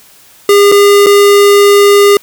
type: tone with dropouts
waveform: square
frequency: 405.2 Hz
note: G#4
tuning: 43 cents flat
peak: -3 dBFS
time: 0.49-2.17 s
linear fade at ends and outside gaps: 2 ms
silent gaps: 0.717-0.721 / 1.062-1.067 s
effects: white hiss -41 dBFS RMS until 2.22 s